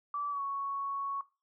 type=tone with pitch glide; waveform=sine; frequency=1158 to 1110.2 Hz; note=D6 to C#6; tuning=-25 to +2 cents; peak=-32 dBFS; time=0.14-1.21 s; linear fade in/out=2 ms; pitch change=-73 cents; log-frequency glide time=0.3-0.41 s; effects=noise-tail reverb RT60 0.3 s tail -19 dB re dry